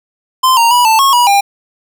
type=tone with pitch steps; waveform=square; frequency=1036 / 928 / 975 / 886 / 1093 / 969 / 801 Hz; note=C6 / A#5 / B5 / A5 / C#6 / B5 / G5; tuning=-17 / -8 / -23 / +12 / -25 / -33 / +37 cents; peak=-7 dBFS; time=0.43-1.41 s; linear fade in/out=10 ms; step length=140 ms; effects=none